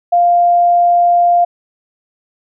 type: tone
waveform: sine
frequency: 698.5 Hz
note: F5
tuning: in tune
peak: -7 dBFS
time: 0.12-1.45 s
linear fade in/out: 10 ms
effects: none